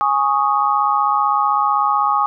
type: chord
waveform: sine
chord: Ab suspended fourth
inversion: none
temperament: equal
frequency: 830.6 / 1108.7 / 1244.5 Hz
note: Ab5 / Db6 / Eb6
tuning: 0 / 0 / 0 cents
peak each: -18 dBFS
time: 0.01-2.26 s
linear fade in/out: 0 ms
effects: none